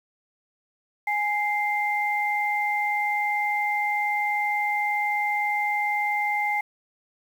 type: tone pair together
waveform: sine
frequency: 830.6 / 2093 Hz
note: G#5 / C7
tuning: 0 / 0 cents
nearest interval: octave + major third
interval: 1600 cents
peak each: -25 dBFS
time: 1.07-6.61 s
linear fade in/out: 5 ms
effects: 8-bit